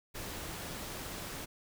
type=noise; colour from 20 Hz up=pink; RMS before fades=-42 dBFS; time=0.14-1.46 s; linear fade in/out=20 ms; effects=none